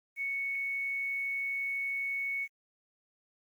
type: tone with quantisation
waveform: sine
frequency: 2217 Hz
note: C#7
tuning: in tune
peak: -31 dBFS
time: 0.16-2.48 s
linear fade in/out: 50 ms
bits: 10
effects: Opus 24 kbps